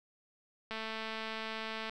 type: click train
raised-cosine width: 0.3 ms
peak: -24 dBFS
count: 263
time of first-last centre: 0.71-1.896 s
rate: 221 Hz
effects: none